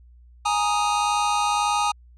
square chord, Ab suspended second, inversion none, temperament equal, 830.6 / 932.3 / 1244.5 Hz, Ab5 / Bb5 / Eb6, 0 / 0 / 0 cents, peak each -24 / -27 / -25 dBFS, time 0.45-1.92 s, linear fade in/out 10 ms, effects added 60 Hz sine -47 dBFS peak until 2.17 s + resampled to 22050 Hz

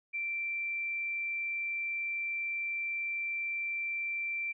sine tone, 2349 Hz, D7, in tune, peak -32 dBFS, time 0.13-4.53 s, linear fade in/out 20 ms, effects none

